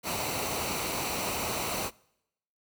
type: noise with comb filter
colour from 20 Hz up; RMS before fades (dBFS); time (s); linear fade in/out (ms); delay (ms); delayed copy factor
pink; -32; 0.03-1.91; 50; 0.59; -0.55
effects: noise-tail reverb RT60 0.8 s tail -24 dB re dry + high-pass 60 Hz 12 dB/octave